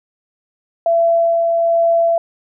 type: tone with tremolo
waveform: sine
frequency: 672 Hz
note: E5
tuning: 33 cents sharp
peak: -10 dBFS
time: 0.86-2.18 s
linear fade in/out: 2 ms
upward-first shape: sine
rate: 1.2 Hz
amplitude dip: 25%
effects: none